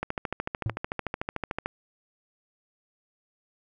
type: click train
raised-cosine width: 0.5 ms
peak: -14 dBFS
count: 23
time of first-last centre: 0.03-1.66 s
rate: 13.5 Hz
type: tone with exponential decay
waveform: triangle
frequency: 110 Hz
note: A2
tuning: in tune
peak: -20 dBFS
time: 0.66-0.77 s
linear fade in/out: 0 ms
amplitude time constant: 23 ms
effects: none